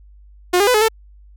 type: tone with pitch steps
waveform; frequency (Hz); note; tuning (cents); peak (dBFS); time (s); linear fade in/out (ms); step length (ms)
sawtooth; 358.6 / 405.5 / 499.9 / 426.5 / 445; F4 / G#4 / B4 / G#4 / A4; +46 / -41 / +21 / +46 / +20; -8; 0.53-0.885; 10; 71
effects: added 50 Hz sine -42 dBFS peak until 1.36 s